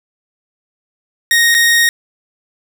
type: tone with dropouts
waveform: sawtooth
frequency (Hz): 1864.7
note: A#6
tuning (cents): 0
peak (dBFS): -5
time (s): 1.31-1.89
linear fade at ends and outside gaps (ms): 1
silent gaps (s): 1.544-1.548
effects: none